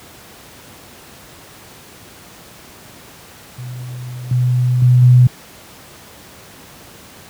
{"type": "tone with level steps", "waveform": "sine", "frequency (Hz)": 124.7, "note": "B2", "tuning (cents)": 17, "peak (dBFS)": [-25, -11, -6, -4], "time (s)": [3.58, 5.27], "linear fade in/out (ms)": 5, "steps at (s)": [4.31, 4.82, 5.02], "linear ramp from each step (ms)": 2, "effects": ["pink hiss -40 dBFS RMS until 7.29 s", "high-pass 80 Hz 12 dB/octave"]}